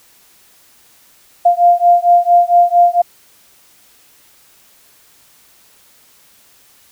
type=beating tone pair; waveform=sine; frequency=697 / 701.4 Hz; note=F5 / F5; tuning=-4 / +7 cents; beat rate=4.4 Hz; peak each=-10 dBFS; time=1.45-3.02 s; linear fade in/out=10 ms; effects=white hiss -49 dBFS RMS until 6.91 s